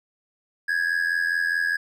triangle tone with amplitude modulation, 1661.2 Hz, G#6, in tune, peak -16 dBFS, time 0.68-1.77 s, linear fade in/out 10 ms, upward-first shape sine, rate 84.8 Hz, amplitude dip 75%, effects none

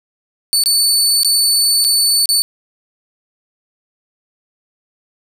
25% pulse tone with dropouts, 4489 Hz, C#8, 21 cents sharp, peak -6 dBFS, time 0.53-2.42 s, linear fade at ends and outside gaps 0 ms, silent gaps 0.637-0.659 / 1.233-1.247 / 1.842-1.847 / 2.257-2.29 s, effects none

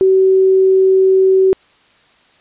sine tone, 380 Hz, F#4, 46 cents sharp, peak -7 dBFS, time 0.01-1.53 s, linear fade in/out 0 ms, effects white hiss -51 dBFS RMS until 2.4 s + resampled to 8000 Hz

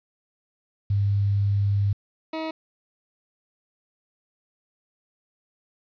sine / 20% pulse tone pair in turn, 100.6 / 318.8 Hz, G2 / D#4, +45 / +42 cents, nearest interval octave + minor sixth, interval 1997 cents, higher second, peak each -19 / -23 dBFS, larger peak first, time 0.9-1.93 / 2.33-2.51 s, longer first, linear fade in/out 5 ms, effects resampled to 11025 Hz + 9-bit

